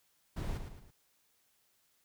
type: noise with echo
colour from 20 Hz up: brown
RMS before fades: -37 dBFS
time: 0.36-0.58 s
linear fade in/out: 10 ms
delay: 110 ms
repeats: 3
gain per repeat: -7 dB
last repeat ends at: 0.91 s
effects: white hiss -73 dBFS RMS until 2.04 s